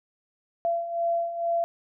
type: beating tone pair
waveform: sine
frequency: 678 / 680.2 Hz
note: E5 / F5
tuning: +49 / -46 cents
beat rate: 2.2 Hz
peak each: -31 / -25 dBFS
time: 0.65-1.64 s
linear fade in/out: 0 ms
effects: none